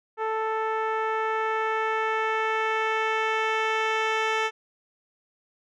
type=tone with low-pass filter sweep; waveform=10% pulse; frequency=440.4 Hz; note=A4; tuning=2 cents sharp; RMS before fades=-26 dBFS; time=0.17-4.51 s; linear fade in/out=50 ms; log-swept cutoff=1100 to 3900 Hz; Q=0.92; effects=none